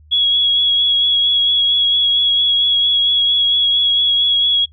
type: tone with vibrato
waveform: sine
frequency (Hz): 3338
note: G#7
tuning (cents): +8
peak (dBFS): -11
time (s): 0.11-4.66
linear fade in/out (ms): 20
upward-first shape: sine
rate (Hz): 4.4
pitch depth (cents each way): 18
effects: noise-tail reverb RT60 0.1 s tail -23 dB re dry + added 76 Hz sine -43 dBFS peak until 4.72 s